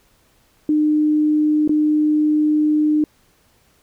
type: tone with dropouts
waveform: sine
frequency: 303.3 Hz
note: D#4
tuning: 44 cents flat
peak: -13 dBFS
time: 0.69-3.04 s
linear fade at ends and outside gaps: 2 ms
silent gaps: 1.677-1.693 s
effects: pink hiss -58 dBFS RMS until 3.82 s